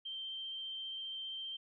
sine tone with vibrato, 3136 Hz, G7, in tune, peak -40 dBFS, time 0.05-1.57 s, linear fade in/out 10 ms, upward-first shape triangle, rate 15 Hz, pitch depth 12 cents each way, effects none

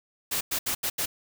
white noise bursts at uneven times, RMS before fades -28 dBFS, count 5, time 0.31-0.41 / 0.51-0.59 / 0.66-0.75 / 0.83-0.9 / 0.98-1.06 s, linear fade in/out 10 ms, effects none

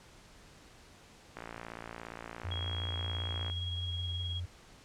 click train, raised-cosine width 0.5 ms, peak -27 dBFS, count 123, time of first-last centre 1.37-3.499 s, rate 57.3 Hz
sine tone with vibrato, 87.8 Hz, F2, 10 cents sharp, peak -35 dBFS, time 2.44-4.46 s, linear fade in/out 10 ms, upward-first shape square, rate 5.2 Hz, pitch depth 20 cents each way
sine tone with tremolo, 3300 Hz, G#7, 12 cents flat, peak -36 dBFS, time 2.51-4.4 s, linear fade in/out 5 ms, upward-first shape triangle, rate 19 Hz, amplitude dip 50%
effects pink hiss -57 dBFS RMS until 4.84 s + low-pass 8000 Hz 12 dB/octave

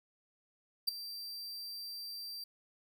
45% pulse tone with ADSR envelope, 4699 Hz, D8, in tune, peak -25 dBFS, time 0.87-2.44 s, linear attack 15 ms, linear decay 8 ms, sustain -16 dB, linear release 4 ms, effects none

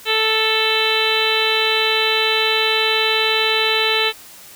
harmonic tone, 440.1 Hz, A4, in tune, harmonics 1 / 2 / 3 / 4 / 5 / 6 / 7 / 8 / 9, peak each -22 / -26 / -26 / -25 / -25 / -22 / -22 / -26 / -22 dBFS, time 0.05-4.13 s, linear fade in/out 50 ms, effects white hiss -41 dBFS RMS until 4.55 s

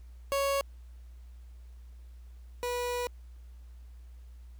30% pulse tone pair in turn, 554.4 / 488.3 Hz, C#5 / B4, 0 / -20 cents, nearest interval major second, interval 220 cents, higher first, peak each -24 / -28 dBFS, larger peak first, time 0.32-0.61 / 2.63-3.07 s, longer second, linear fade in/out 0 ms, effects added 60 Hz sine -46 dBFS peak until 4.59 s + pink hiss -69 dBFS RMS until 4.59 s

